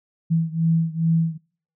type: beating tone pair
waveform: sine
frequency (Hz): 163.1 / 165.5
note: E3 / E3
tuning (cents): -18 / +7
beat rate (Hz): 2.4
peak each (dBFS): -20 / -22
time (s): 0.3-1.38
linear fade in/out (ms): 20
effects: noise-tail reverb RT60 0.5 s tail -25 dB re dry